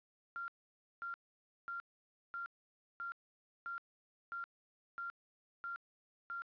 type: tone bursts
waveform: sine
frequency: 1385 Hz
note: F6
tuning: 15 cents flat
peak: -40 dBFS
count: 10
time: 0.36-6.42 s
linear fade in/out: 0 ms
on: 120 ms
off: 540 ms
effects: resampled to 11025 Hz + 12-bit